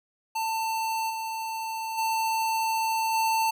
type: tone with level steps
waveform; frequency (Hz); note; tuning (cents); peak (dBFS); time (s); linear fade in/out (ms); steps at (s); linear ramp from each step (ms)
square; 893; A5; +25; -27 / -31 / -25 / -23; 0.35-3.51; 10; 1.09 / 1.97 / 3.13; 20
effects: none